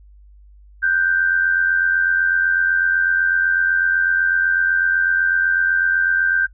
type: tone pair together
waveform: sine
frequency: 1480 / 1568 Hz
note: F#6 / G6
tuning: 0 / 0 cents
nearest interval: minor second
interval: 100 cents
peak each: -22 / -15 dBFS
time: 0.82-6.47 s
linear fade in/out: 20 ms
effects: noise-tail reverb RT60 0.1 s tail -22 dB re dry + added 50 Hz sine -43 dBFS peak until 6.53 s